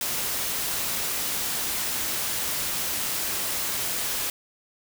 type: noise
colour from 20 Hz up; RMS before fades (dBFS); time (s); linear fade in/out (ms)
white; -28; 0.01-4.3; 2
effects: none